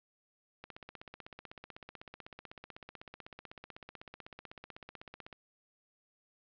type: click train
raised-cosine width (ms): 0.3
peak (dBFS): -30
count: 76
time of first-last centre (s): 0.64-5.327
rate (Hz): 16
effects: low-pass 4000 Hz 12 dB/octave